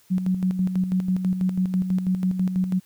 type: tone with tremolo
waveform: sine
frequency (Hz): 185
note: F#3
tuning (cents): 0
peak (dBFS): -18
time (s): 0.1-2.8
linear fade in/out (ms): 20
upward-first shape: square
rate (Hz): 6.1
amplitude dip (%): 55
effects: white hiss -58 dBFS RMS until 2.85 s